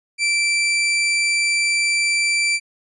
sawtooth tone, 2339 Hz, D7, 8 cents flat, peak -13 dBFS, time 0.18-2.6 s, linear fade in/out 50 ms, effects resampled to 24000 Hz

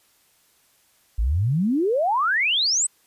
sine exponential sweep, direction up, 49.57 to 8450 Hz, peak -18 dBFS, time 1.18-2.87 s, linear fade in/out 10 ms, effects white hiss -61 dBFS RMS until 3.06 s + resampled to 32000 Hz

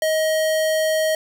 square tone, 630 Hz, D#5, 21 cents sharp, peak -18 dBFS, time 0.02-1.15 s, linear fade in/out 2 ms, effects none

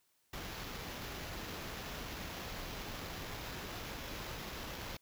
pink noise with sample-and-hold, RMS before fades -44 dBFS, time 0.33-4.97 s, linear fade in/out 5 ms, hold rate 8820 Hz, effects white hiss -75 dBFS RMS until 5.01 s

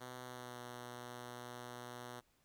5% pulse tone with pitch glide, 125.3 to 122.23 Hz, B2 to B2, +25 to -17 cents, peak -36 dBFS, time 0-2.21 s, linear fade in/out 20 ms, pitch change -42 cents, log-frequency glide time 0.25-0.59 s, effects pink hiss -75 dBFS RMS until 2.44 s

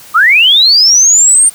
sine linear sweep, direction up, 1171 to 8950 Hz, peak -3 dBFS, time 0.14-1.5 s, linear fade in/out 20 ms, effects white hiss -35 dBFS RMS until 1.54 s

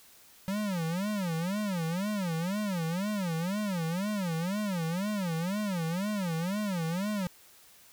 square tone with vibrato, 185 Hz, F#3, in tune, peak -30 dBFS, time 0.48-7.27 s, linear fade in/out 0 ms, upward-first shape sine, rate 2 Hz, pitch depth 240 cents each way, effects white hiss -57 dBFS RMS until 7.92 s

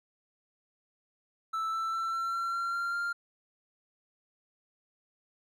triangle tone with pitch steps, 1318.5 / 1329.2 / 1340 / 1350.9 / 1361.8 / 1372.9 / 1384.1 / 1395.3 Hz, E6 / E6 / E6 / E6 / F6 / F6 / F6 / F6, 0 / +14 / +28 / +42 / -44 / -30 / -16 / -2 cents, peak -28 dBFS, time 1.53-3.13 s, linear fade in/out 10 ms, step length 200 ms, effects none

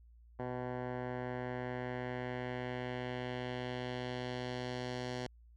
10% pulse tone with low-pass filter sweep, 125 Hz, B2, 21 cents sharp, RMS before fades -40 dBFS, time 0.39-5.27 s, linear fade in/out 5 ms, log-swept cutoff 1200 to 5200 Hz, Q 1.4, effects added 58 Hz sine -57 dBFS peak until 5.56 s

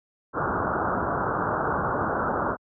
white low-pass noise, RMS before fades -26 dBFS, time 0.33-2.57 s, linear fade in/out 50 ms, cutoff 1500 Hz, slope 96 dB/octave, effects high-pass 60 Hz 12 dB/octave

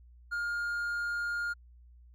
triangle tone, 1415 Hz, F6, 22 cents sharp, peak -29 dBFS, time 0.31-1.54 s, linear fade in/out 20 ms, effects added 60 Hz sine -53 dBFS peak until 2.14 s

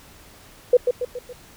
sine tone with echo, 493.9 Hz, B4, in tune, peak -9 dBFS, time 0.73-0.77 s, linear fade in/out 5 ms, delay 140 ms, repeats 4, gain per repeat -6 dB, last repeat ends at 1.33 s, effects pink hiss -48 dBFS RMS until 1.56 s

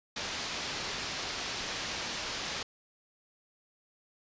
white low-pass noise, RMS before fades -37 dBFS, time 0.16-2.63 s, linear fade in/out 5 ms, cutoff 5700 Hz, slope 24 dB/octave, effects resampled to 16000 Hz

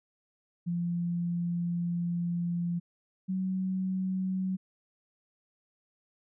sine tone pair in turn, 172.8 / 187.56 Hz, F3 / F#3, -18 / +24 cents, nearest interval minor second, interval 142 cents, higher second, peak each -28 dBFS, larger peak neither, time 0.66-2.8 / 3.28-4.57 s, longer first, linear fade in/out 20 ms, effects none

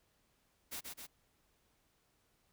white noise with echo, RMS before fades -43 dBFS, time 0.71-0.81 s, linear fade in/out 20 ms, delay 130 ms, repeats 2, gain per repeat -3 dB, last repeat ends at 1.07 s, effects pink hiss -75 dBFS RMS until 2.52 s

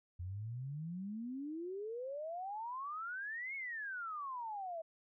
sine exponential two-way sweep, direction up then down, 85.4 to 2217 to 636 Hz, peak -40 dBFS, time 0.19-4.82 s, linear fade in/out 10 ms, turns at 3.55 s, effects none

